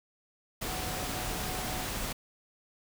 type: tone in noise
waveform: sine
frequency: 740 Hz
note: F#5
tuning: in tune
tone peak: -42 dBFS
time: 0.67-1.86 s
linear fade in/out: 10 ms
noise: pink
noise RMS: -35 dBFS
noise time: 0.61-2.13 s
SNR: -10 dB
effects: none